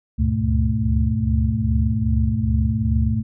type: tone cluster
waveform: sine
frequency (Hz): 71.3 / 73.8 / 100.4 / 119.4 / 220.2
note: C#2 / D2 / G2 / A#2 / A3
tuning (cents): +49 / +9 / +42 / +42 / +2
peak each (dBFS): -23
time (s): 0.18-3.23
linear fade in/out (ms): 20
effects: none